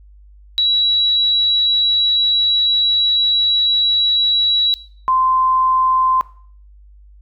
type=tone pair in turn; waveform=sine; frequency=3902 / 1037.1 Hz; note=B7 / C6; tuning=-22 / -16 cents; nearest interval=octave + major seventh; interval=2294 cents; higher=first; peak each=-12 dBFS; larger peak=neither; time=0.58-4.74 / 5.08-6.21 s; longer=first; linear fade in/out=0 ms; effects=noise-tail reverb RT60 0.5 s tail -18 dB re dry + added 50 Hz sine -41 dBFS peak until 7.21 s